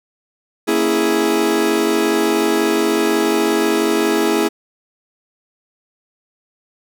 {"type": "chord", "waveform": "40% pulse", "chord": "A# half-diminished seventh", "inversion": "none", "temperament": "equal", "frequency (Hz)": [233.1, 277.2, 329.6, 415.3], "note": ["A#3", "C#4", "E4", "G#4"], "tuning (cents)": [0, 0, 0, 0], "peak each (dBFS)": [-22, -23, -17, -17], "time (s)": [0.67, 4.49], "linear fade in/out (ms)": 20, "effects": []}